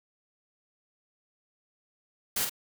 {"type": "noise with echo", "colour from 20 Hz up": "white", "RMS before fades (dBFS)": -29, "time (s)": [2.36, 2.45], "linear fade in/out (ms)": 5, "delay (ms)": 46, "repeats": 1, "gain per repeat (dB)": -5, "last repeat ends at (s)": 2.496, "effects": []}